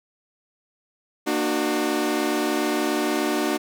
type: chord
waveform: sawtooth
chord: Bb augmented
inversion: none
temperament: equal with one note detuned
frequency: 233.1 / 300 / 370 Hz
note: Bb3 / D4 / F#4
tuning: 0 / +37 / 0 cents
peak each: -25 / -20 / -22 dBFS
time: 1.26-3.58 s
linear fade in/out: 20 ms
effects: none

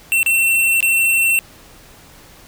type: tone with dropouts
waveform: square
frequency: 2704 Hz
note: E7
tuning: 43 cents sharp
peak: -13 dBFS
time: 0.12-1.39 s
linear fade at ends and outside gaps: 0 ms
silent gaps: 0.23-0.262 / 0.805-0.827 s
effects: pink hiss -44 dBFS RMS until 2.47 s

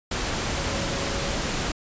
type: tone in noise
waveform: sine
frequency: 554.4 Hz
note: C#5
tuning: in tune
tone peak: -35 dBFS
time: 0.57-1.37 s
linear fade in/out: 5 ms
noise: pink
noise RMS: -27 dBFS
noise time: 0.11-1.72 s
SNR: -11 dB
effects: resampled to 16000 Hz

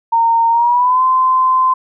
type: tone with pitch glide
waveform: sine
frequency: 920 to 1032.7 Hz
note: A#5 to C6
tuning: -23 to -23 cents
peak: -9 dBFS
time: 0.12-1.74 s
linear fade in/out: 10 ms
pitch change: +200 cents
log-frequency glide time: 0.5-1.03 s
effects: none

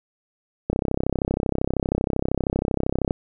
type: click train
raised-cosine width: 2 ms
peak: -8 dBFS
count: 80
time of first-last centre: 0.7-3.109 s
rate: 32.8 Hz
effects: none

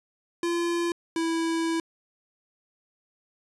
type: tone pair in turn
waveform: square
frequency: 342.6 / 329.1 Hz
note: F4 / E4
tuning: -33 / -3 cents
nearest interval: minor second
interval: 70 cents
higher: first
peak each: -25 dBFS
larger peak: neither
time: 0.43-0.92 / 1.16-1.8 s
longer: second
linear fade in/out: 2 ms
effects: resampled to 24000 Hz

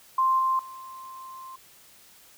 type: tone with level steps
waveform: sine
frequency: 1050 Hz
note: C6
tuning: 6 cents sharp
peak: -19 / -21 / -39 dBFS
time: 0.18-1.56 s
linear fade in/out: 5 ms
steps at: 0.39 / 0.59 s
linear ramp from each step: 2 ms
effects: white hiss -54 dBFS RMS until 2.37 s

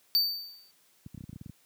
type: tone with exponential decay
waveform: square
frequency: 4591 Hz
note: D8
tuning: 40 cents flat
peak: -20 dBFS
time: 0.15-0.71 s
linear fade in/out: 0 ms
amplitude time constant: 120 ms
type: clicks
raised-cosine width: 5 ms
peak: -28 dBFS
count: 11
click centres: 1.063 / 1.146 / 1.177 / 1.208 / 1.239 / 1.294 / 1.33 / 1.36 / 1.413 / 1.461 / 1.496 s
effects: white hiss -65 dBFS RMS until 1.65 s + high-pass 100 Hz 12 dB/octave

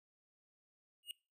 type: tone with exponential growth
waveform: square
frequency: 2862 Hz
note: F7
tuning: 42 cents sharp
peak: -38 dBFS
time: 1.03-1.11 s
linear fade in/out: 1 ms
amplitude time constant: 17 ms
effects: noise-tail reverb RT60 0.3 s tail -22 dB re dry

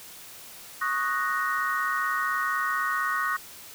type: chord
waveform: sine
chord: D# minor seventh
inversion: third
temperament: equal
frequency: 1108.7 / 1244.5 / 1480 / 1864.7 Hz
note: C#6 / D#6 / F#6 / A#6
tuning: 0 / 0 / 0 / 0 cents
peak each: -30 dBFS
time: 0.81-3.37 s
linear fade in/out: 10 ms
effects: white hiss -45 dBFS RMS until 3.74 s

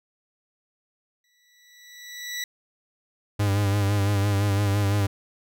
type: tone with exponential growth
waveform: 20% pulse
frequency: 1956 Hz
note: B6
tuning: 17 cents flat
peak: -22 dBFS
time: 1.24-2.44 s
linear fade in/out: 2 ms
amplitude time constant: 260 ms
type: tone with vibrato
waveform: 45% pulse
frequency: 101 Hz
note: G#2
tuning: 48 cents flat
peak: -20 dBFS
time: 3.39-5.07 s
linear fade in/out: 10 ms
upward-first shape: sine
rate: 5.9 Hz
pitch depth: 45 cents each way
effects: none

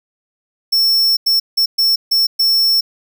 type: tone bursts at uneven times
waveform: square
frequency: 5400 Hz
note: E8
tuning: 41 cents sharp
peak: -11 dBFS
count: 6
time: 0.72-1.17 / 1.26-1.4 / 1.57-1.66 / 1.78-1.96 / 2.11-2.27 / 2.39-2.81 s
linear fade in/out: 10 ms
effects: none

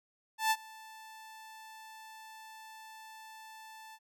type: tone with ADSR envelope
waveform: sawtooth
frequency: 880 Hz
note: A5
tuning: in tune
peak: -21 dBFS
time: 0.38-3.99 s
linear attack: 130 ms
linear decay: 48 ms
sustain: -24 dB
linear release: 51 ms
effects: none

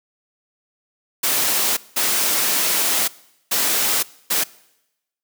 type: noise bursts at uneven times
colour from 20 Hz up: white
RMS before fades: -19 dBFS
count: 4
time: 1.23-1.77 / 1.96-3.08 / 3.51-4.03 / 4.3-4.44 s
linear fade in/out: 10 ms
effects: noise-tail reverb RT60 0.9 s tail -22 dB re dry + high-pass 200 Hz 12 dB/octave

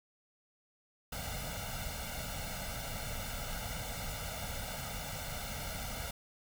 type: noise with comb filter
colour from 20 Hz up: pink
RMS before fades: -40 dBFS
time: 1.12-6.11 s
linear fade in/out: 5 ms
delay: 1.4 ms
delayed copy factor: +0.95
effects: none

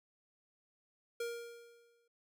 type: tone with exponential decay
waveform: square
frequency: 470 Hz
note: A#4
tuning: 14 cents sharp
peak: -36 dBFS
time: 1.2-2.08 s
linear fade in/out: 5 ms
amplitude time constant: 190 ms
effects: none

